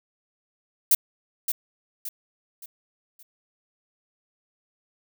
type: noise with echo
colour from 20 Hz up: violet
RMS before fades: -17 dBFS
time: 0.91-0.95 s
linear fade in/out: 5 ms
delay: 570 ms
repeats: 4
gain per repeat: -8 dB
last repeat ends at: 3.23 s
effects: none